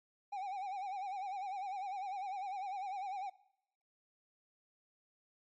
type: tone with vibrato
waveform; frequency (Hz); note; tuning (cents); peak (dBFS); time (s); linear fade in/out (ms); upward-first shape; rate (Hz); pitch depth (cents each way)
triangle; 780; G5; -9; -36; 0.32-3.3; 10; sine; 10; 96
effects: noise-tail reverb RT60 0.8 s tail -21 dB re dry + MP3 32 kbps